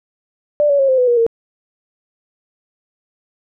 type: tone with pitch steps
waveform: sine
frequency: 590 / 566 / 542.9 / 520.8 / 499.6 / 479.2 / 459.7 Hz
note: D5 / C#5 / C#5 / C5 / B4 / A#4 / A#4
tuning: +8 / +36 / -36 / -8 / +20 / +48 / -24 cents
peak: -10 dBFS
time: 0.6-1.265 s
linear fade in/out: 0 ms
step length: 95 ms
effects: none